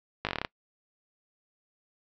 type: slowing click train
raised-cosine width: 0.3 ms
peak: -13 dBFS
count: 9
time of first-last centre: 0.25-0.449 s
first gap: 18 ms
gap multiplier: 1.09
effects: noise-tail reverb RT60 0.1 s tail -24 dB re dry + low-pass 5000 Hz 12 dB/octave